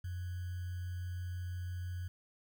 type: tone with sample-and-hold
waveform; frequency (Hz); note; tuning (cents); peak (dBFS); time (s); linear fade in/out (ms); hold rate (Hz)
sine; 89.4; F2; +41; -37; 0.04-2.08; 5; 1575
effects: none